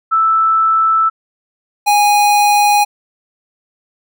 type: tone pair in turn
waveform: sine / square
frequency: 1318.5 / 825.5 Hz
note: E6 / G#5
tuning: 0 / -11 cents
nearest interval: minor sixth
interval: 811 cents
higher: first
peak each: -9 dBFS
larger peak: neither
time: 0.11-1.1 / 1.86-2.85 s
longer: neither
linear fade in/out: 20 ms
effects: none